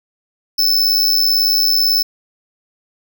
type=tone with amplitude modulation; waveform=square; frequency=5270 Hz; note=E8; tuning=1 cent flat; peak=-9 dBFS; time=0.58-2.03 s; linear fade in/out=10 ms; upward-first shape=sine; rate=98.1 Hz; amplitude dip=65%; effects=none